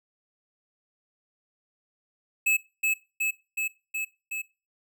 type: tone with echo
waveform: square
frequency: 2596 Hz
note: E7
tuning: 27 cents flat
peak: -21 dBFS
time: 2.46-2.57 s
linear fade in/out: 10 ms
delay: 370 ms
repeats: 5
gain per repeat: -2 dB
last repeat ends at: 4.42 s
effects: noise-tail reverb RT60 0.3 s tail -19 dB re dry